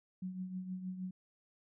sine tone with tremolo, 185 Hz, F#3, in tune, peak -36 dBFS, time 0.22-1.11 s, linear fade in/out 5 ms, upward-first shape triangle, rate 6.4 Hz, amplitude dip 65%, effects none

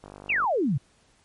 click train, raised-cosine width 1 ms, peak -28 dBFS, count 21, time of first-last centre 0.04-0.442 s, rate 49.7 Hz
sine exponential sweep, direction down, 2863 to 120 Hz, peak -21 dBFS, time 0.29-0.78 s, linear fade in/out 10 ms
effects pink hiss -62 dBFS RMS until 1.24 s + MP3 48 kbps

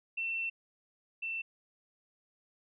sine tone pair in turn, 2693 / 2680 Hz, E7 / E7, +36 / +28 cents, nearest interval unison, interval 8 cents, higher first, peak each -32 / -34 dBFS, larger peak first, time 0.17-0.5 / 1.22-1.42 s, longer first, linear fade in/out 10 ms, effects none

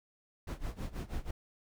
brown noise with tremolo, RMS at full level -35 dBFS, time 0.47-1.31 s, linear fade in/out 5 ms, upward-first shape sine, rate 6.2 Hz, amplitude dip 90%, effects none

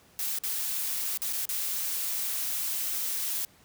blue noise with dropouts, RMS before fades -31 dBFS, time 0.19-3.45 s, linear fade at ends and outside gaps 1 ms, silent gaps 0.387-0.436 / 1.174-1.218 / 1.327-1.332 / 1.455-1.49 s, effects pink hiss -59 dBFS RMS until 3.64 s + high-pass 60 Hz 12 dB/octave

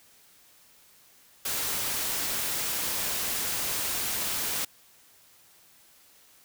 white noise, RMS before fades -30 dBFS, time 1.45-4.65 s, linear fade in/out 5 ms, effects white hiss -58 dBFS RMS until 6.44 s

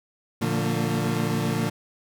30% pulse chord, Bb major seventh, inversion none, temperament equal with one note detuned, 116.54 / 146.83 / 174.61 / 225.5 Hz, Bb2 / D3 / F3 / A3, 0 / 0 / 0 / +43 cents, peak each -26 dBFS, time 0.41-1.7 s, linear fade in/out 10 ms, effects none

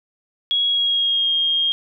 sine tone with pitch glide, 3322 to 3233 Hz, G#7 to G#7, 0 to -47 cents, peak -16 dBFS, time 0.51-1.72 s, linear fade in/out 0 ms, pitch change -47 cents, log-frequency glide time 0.66-1.3 s, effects none

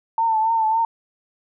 sine tone with vibrato, 893 Hz, A5, 25 cents sharp, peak -16 dBFS, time 0.18-0.85 s, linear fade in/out 2 ms, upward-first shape triangle, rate 3.6 Hz, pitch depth 55 cents each way, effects none

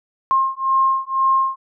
sine beating tone pair, 1065 / 1067 Hz, C6 / C6, +30 / +34 cents, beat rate 2 Hz, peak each -18 dBFS, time 0.31-1.56 s, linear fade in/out 0 ms, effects none

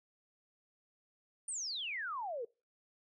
sine exponential sweep, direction down, 9300 to 440 Hz, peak -37 dBFS, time 1.48-2.45 s, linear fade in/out 5 ms, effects noise-tail reverb RT60 0.3 s tail -24 dB re dry

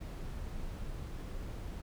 brown noise, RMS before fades -41 dBFS, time 0-1.82 s, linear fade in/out 20 ms, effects none

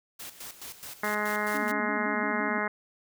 white noise with tremolo, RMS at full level -41 dBFS, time 0.19-1.72 s, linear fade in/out 10 ms, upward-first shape square, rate 4.7 Hz, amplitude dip 70%
harmonic tone, 210 Hz, G#3, 19 cents sharp, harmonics 1 / 2 / 3 / 4 / 5 / 6 / 7 / 8 / 9 / 10, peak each -36 / -36 / -36 / -36 / -36 / -36 / -36 / -36 / -36 / -36 dBFS, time 1.03-2.68 s, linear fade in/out 5 ms
sine tone with vibrato, 255.7 Hz, C4, 40 cents flat, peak -33 dBFS, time 1.54-2.59 s, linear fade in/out 5 ms, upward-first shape square, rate 5.8 Hz, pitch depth 160 cents each way
effects none

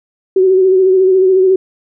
sine tone with vibrato, 376.3 Hz, F#4, 29 cents sharp, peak -6 dBFS, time 0.36-1.56 s, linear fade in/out 5 ms, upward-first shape sine, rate 14 Hz, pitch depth 37 cents each way, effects none

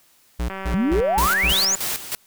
square tone bursts, 60 Hz, B1, 49 cents flat, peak -22 dBFS, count 5, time 0.39-1.53 s, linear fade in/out 10 ms, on 100 ms, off 160 ms
click train, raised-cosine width 0.5 ms, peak -17 dBFS, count 242, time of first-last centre 0.5-1.755 s, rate 192 Hz
sine exponential sweep, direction up, 174.61 to 7120 Hz, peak -17 dBFS, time 0.74-1.75 s, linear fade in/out 0 ms
white noise with tremolo, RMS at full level -25 dBFS, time 1.18-2.15 s, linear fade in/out 0 ms, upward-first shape square, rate 3.2 Hz, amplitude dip 70%
effects white hiss -57 dBFS RMS until 2.26 s

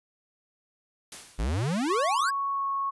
white noise with exponential decay, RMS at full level -39 dBFS, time 1.12-1.72 s, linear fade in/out 1 ms, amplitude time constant 130 ms
square exponential sweep, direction up, 47.36 to 1700 Hz, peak -26 dBFS, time 1.38-2.31 s, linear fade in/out 20 ms
sine tone with pitch glide, 1108.7 to 1101 Hz, C#6 to C#6, 0 to -12 cents, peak -26 dBFS, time 1.89-2.91 s, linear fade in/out 20 ms, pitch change -12 cents, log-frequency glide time 2.51-2.65 s
effects resampled to 24000 Hz

